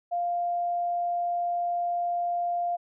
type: tone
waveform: sine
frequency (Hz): 698.5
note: F5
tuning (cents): 0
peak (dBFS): -25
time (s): 0.11-2.77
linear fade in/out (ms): 20
effects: none